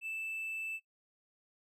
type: tone with hard clipping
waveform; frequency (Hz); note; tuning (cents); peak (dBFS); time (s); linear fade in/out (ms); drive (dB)
triangle; 2641; E7; +3; -38; 0.01-0.8; 50; 5
effects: noise-tail reverb RT60 0.1 s tail -17 dB re dry